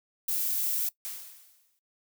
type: noise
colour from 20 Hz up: violet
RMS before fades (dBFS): -29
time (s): 0.28-0.89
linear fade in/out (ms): 5
type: noise with exponential decay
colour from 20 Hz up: blue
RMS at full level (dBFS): -35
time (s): 1.05-1.79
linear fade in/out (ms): 0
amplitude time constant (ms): 160
effects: noise-tail reverb RT60 0.1 s tail -19 dB re dry